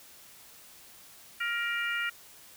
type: harmonic tone with a mistuned harmonic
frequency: 472.2 Hz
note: A#4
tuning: 22 cents sharp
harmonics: 3 / 4 / 5 / 6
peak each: -32 / -34 / -36 / -38 dBFS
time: 1.4-2.1 s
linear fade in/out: 10 ms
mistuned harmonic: 3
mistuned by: -20 cents
effects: white hiss -53 dBFS RMS until 2.56 s